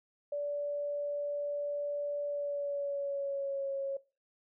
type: tone with pitch glide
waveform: sine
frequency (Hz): 579 to 548.7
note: D5 to C#5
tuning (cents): -25 to -18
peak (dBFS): -32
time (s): 0.32-3.97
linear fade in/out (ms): 5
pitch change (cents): -93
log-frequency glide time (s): 2.26-3.71
effects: noise-tail reverb RT60 0.3 s tail -20 dB re dry